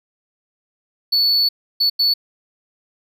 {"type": "tone bursts at uneven times", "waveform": "triangle", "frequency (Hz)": 4445, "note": "C#8", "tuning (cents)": 4, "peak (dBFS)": -12, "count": 3, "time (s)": [[1.12, 1.49], [1.8, 1.9], [1.99, 2.14]], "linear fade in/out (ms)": 10, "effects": []}